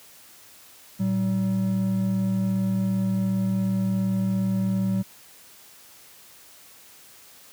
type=tone pair together; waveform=triangle; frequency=113.39 / 190.7 Hz; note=A#2 / G3; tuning=-47 / -47 cents; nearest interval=major sixth; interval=900 cents; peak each=-26 / -20 dBFS; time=0.99-5.03 s; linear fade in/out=20 ms; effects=white hiss -50 dBFS RMS until 7.52 s + high-pass 60 Hz 12 dB/octave